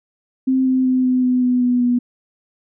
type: tone with pitch steps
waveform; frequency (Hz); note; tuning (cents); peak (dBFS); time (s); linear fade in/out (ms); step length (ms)
sine; 261.6 / 259 / 256.5 / 254 / 251.5 / 249.1 / 246.6 / 244.2; C4 / C4 / C4 / B3 / B3 / B3 / B3 / B3; 0 / -17 / -34 / +49 / +32 / +15 / -2 / -19; -13; 0.47-1.99; 10; 190
effects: none